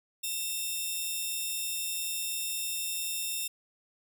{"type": "tone pair together", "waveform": "5% pulse", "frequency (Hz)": [2689, 3643], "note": ["E7", "A#7"], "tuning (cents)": [34, -41], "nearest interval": "perfect fourth", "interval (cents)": 525, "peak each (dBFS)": -26, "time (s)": [0.23, 3.48], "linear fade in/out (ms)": 10, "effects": []}